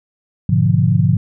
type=chord; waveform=sine; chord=G# diminished seventh; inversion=none; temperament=equal; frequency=103.83 / 123.47 / 146.83 / 174.61 Hz; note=G#2 / B2 / D3 / F3; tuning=0 / 0 / 0 / 0 cents; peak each=-16 dBFS; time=0.49-1.17 s; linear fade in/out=5 ms; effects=none

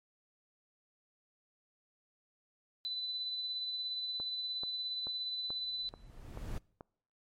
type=tone with tremolo; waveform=sine; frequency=4000 Hz; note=B7; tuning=21 cents sharp; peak=-34 dBFS; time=2.85-5.89 s; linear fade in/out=0 ms; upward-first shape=sine; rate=17 Hz; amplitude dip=30%
type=click train; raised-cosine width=1 ms; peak=-32 dBFS; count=7; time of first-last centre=4.2-6.809 s; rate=2.3 Hz
type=noise with exponential growth; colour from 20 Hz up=brown; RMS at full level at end=-37 dBFS; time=5.43-6.58 s; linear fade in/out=1 ms; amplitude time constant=250 ms
effects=noise-tail reverb RT60 0.7 s tail -26 dB re dry + MP3 64 kbps

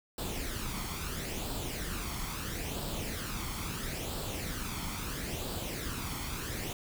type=noise with flanger; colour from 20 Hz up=pink; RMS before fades=-37 dBFS; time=0.18-6.73 s; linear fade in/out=2 ms; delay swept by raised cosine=0.24 to 0.92 ms; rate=0.75 Hz; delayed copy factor=+0.55; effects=none

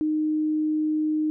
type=tone; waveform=sine; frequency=308.1 Hz; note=D#4; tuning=17 cents flat; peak=-21 dBFS; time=0.01-1.3 s; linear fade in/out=0 ms; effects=none

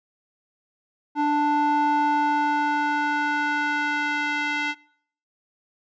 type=tone with band-pass filter sweep; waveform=square; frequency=294.4 Hz; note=D4; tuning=4 cents sharp; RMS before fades=-23 dBFS; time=1.15-4.75 s; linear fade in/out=50 ms; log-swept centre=710 to 2100 Hz; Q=2; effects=noise-tail reverb RT60 0.6 s tail -23 dB re dry + resampled to 16000 Hz

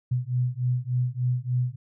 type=beating tone pair; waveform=sine; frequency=123.1 / 126.5 Hz; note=B2 / B2; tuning=-5 / +42 cents; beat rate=3.4 Hz; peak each=-26 dBFS; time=0.11-1.76 s; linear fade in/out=10 ms; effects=none

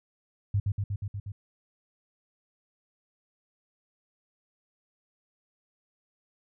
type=tone with echo; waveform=sine; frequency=100.5 Hz; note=G2; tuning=44 cents sharp; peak=-22 dBFS; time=0.54-0.6 s; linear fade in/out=5 ms; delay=120 ms; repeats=6; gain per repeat=-2 dB; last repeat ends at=1.32 s; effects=none

